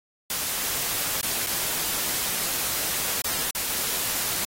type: noise with dropouts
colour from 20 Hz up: white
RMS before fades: -27 dBFS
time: 0.3-4.45 s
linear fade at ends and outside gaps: 2 ms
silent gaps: 1.212-1.229 / 1.465-1.469 / 3.219-3.243 / 3.508-3.549 s
effects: AAC 48 kbps